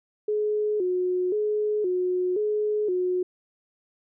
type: tone with vibrato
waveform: sine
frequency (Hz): 392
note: G4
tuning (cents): 0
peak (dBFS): -22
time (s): 0.28-3.23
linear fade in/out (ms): 5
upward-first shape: square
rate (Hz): 0.96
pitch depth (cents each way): 130
effects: none